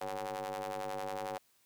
sawtooth ring-modulated tone, 99 Hz, G2, 18 cents sharp, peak -30 dBFS, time 0.01-1.38 s, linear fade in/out 5 ms, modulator 649 Hz, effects white hiss -70 dBFS RMS until 1.65 s + high-pass 60 Hz 12 dB/octave

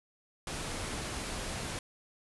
pink low-pass noise, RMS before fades -38 dBFS, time 0.47-1.79 s, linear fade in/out 2 ms, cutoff 11000 Hz, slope 96 dB/octave, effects none

